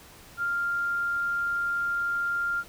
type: tone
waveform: sine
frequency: 1396 Hz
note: F6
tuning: 1 cent flat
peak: -25 dBFS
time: 0.37-2.64 s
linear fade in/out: 50 ms
effects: pink hiss -50 dBFS RMS until 2.68 s